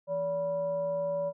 sine tone with frequency modulation, 573 Hz, D5, 43 cents flat, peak -28 dBFS, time 0.07-1.33 s, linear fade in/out 50 ms, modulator 406 Hz, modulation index 0.39, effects none

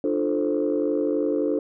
sine chord, D minor seventh, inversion none, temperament equal with one note detuned, 297.8 / 349.2 / 440 / 523.3 Hz, D4 / F4 / A4 / C5, +24 / 0 / 0 / 0 cents, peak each -24 / -27 / -25 / -27 dBFS, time 0.04-1.59 s, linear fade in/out 2 ms, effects tanh soft clip ceiling -13 dBFS

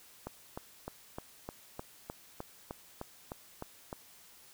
click train, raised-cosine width 1 ms, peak -25 dBFS, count 13, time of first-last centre 0.27-3.929 s, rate 3.28 Hz, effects white hiss -58 dBFS RMS until 4.53 s

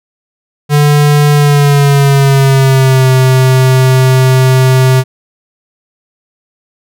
square tone with pitch glide, 146.83 to 130.06 Hz, D3 to C3, 0 to -10 cents, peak -5 dBFS, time 0.69-5.04 s, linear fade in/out 50 ms, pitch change -210 cents, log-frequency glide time 1.33-3.09 s, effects none

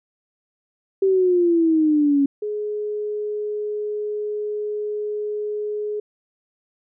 sine exponential sweep, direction down, 391 to 275.9 Hz, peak -14 dBFS, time 1.02-2.26 s, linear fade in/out 5 ms
sine tone, 420 Hz, G#4, 19 cents sharp, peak -23 dBFS, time 2.42-6 s, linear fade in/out 5 ms
effects none

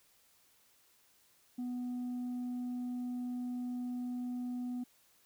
sine tone, 246.9 Hz, B3, in tune, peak -33 dBFS, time 1.58-4.84 s, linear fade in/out 10 ms, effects tanh soft clip ceiling -35 dBFS + white hiss -68 dBFS RMS until 5.25 s

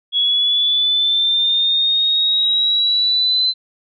sine exponential sweep, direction up, 3347 to 4060 Hz, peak -13 dBFS, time 0.12-3.54 s, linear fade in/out 50 ms, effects none

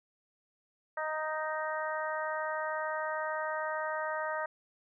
harmonic tone, 311.1 Hz, D#4, in tune, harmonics 2 / 3 / 4 / 5 / 6, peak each -36 / -38 / -39 / -40 / -41 dBFS, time 0.97-4.46 s, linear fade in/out 5 ms, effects none

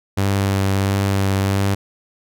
sawtooth tone with vibrato, 98 Hz, G2, in tune, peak -12 dBFS, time 0.17-1.75 s, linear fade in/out 10 ms, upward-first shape sine, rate 1.5 Hz, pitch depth 14 cents each way, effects none

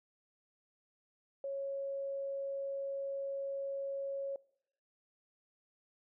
sine tone, 551 Hz, C#5, 11 cents flat, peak -36 dBFS, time 1.44-4.36 s, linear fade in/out 2 ms, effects noise-tail reverb RT60 0.7 s tail -22 dB re dry

